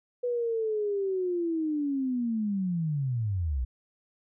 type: linear sweep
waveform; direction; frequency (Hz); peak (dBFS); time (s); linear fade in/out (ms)
sine; down; 493.9 to 57.5; -26; 0.23-3.65; 10
effects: none